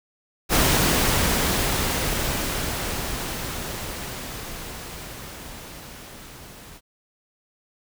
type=noise with level ramp; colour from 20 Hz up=pink; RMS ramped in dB=-18 to -44 dBFS; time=0.49-6.81 s; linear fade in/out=50 ms; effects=none